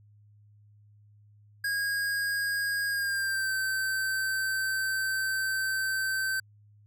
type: tone with pitch glide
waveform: square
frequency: 1636 to 1546 Hz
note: G#6 to G6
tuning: -26 to -24 cents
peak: -28 dBFS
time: 1.64-6.4 s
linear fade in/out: 5 ms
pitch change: -98 cents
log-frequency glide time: 2.89-3.53 s
effects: added 104 Hz sine -55 dBFS peak until 6.86 s